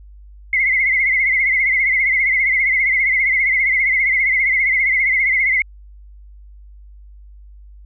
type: tone with vibrato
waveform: sine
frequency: 2093 Hz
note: C7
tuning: in tune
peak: -13 dBFS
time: 0.53-5.62 s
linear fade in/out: 2 ms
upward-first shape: triangle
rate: 15 Hz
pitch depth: 99 cents each way
effects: added 50 Hz sine -38 dBFS peak until 7.85 s